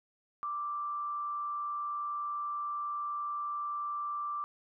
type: tone with frequency modulation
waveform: sine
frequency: 1174.7 Hz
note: D6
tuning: in tune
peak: -33 dBFS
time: 0.43-4.44 s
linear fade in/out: 0 ms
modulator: 151 Hz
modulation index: 0.2
effects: none